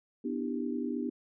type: chord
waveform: sine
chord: E minor seventh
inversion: second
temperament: just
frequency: 247.2 / 296.7 / 329.6 / 395.6 Hz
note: B3 / D4 / E4 / G4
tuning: +2 / +18 / 0 / +16 cents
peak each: -34 / -36 / -40 / -39 dBFS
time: 0.24-1.1 s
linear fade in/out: 10 ms
effects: none